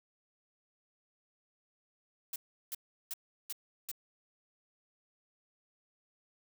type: noise bursts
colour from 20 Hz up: blue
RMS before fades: -39 dBFS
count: 5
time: 2.33-3.915 s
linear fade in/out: 2 ms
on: 29 ms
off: 360 ms
effects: none